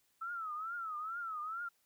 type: tone with vibrato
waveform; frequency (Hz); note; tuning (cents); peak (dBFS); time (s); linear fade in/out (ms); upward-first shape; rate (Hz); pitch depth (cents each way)
sine; 1309; E6; -13; -38; 0.21-1.69; 10; triangle; 2.3; 160
effects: white hiss -75 dBFS RMS until 1.85 s